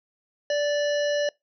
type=harmonic tone; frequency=584 Hz; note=D5; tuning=10 cents flat; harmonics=1 / 3 / 5 / 7 / 9 / 10; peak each=-22 / -32 / -36 / -39 / -41 / -42 dBFS; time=0.5-1.29 s; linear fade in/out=2 ms; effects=noise-tail reverb RT60 0.2 s tail -26 dB re dry